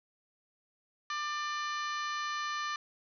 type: harmonic tone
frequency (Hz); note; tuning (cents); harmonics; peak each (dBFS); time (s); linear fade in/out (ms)
595; D5; +22; 2 / 3 / 4 / 5 / 6 / 7 / 8 / 9 / 10; -35 / -39 / -46 / -46 / -49 / -46 / -52 / -57 / -49; 1.1-2.76; 2
effects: none